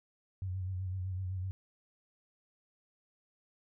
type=tone with vibrato; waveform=sine; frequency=93.1 Hz; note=F#2; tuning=11 cents sharp; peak=-34 dBFS; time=0.42-1.51 s; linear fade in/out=0 ms; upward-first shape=sine; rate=7.9 Hz; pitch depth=48 cents each way; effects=none